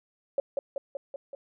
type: tone with echo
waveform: sine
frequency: 554.4 Hz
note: C#5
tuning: in tune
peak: -22 dBFS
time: 0.38-0.4 s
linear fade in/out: 2 ms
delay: 190 ms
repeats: 5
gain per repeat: -3 dB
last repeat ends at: 1.35 s
effects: none